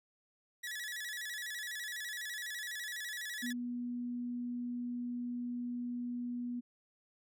sawtooth tone with vibrato, 1817 Hz, A#6, 45 cents flat, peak -36 dBFS, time 0.63-3.53 s, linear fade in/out 10 ms, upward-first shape square, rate 12 Hz, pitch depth 98 cents each way
sine tone, 243.1 Hz, B3, 27 cents flat, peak -36 dBFS, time 3.42-6.61 s, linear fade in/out 20 ms
effects none

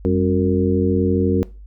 harmonic tone with a mistuned harmonic, 92 Hz, F#2, 9 cents flat, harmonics 1 / 2 / 3 / 4 / 5, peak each -21 / -21 / -21 / -21 / -21 dBFS, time 0.05-1.43 s, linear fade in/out 0 ms, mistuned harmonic 2, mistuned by +120 cents, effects noise-tail reverb RT60 0.3 s tail -19 dB re dry + added 50 Hz sine -36 dBFS peak until 1.66 s

